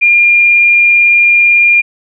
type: tone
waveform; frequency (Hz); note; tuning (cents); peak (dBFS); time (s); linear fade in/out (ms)
sine; 2406; D7; +41; -4; 0.01-1.82; 20
effects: none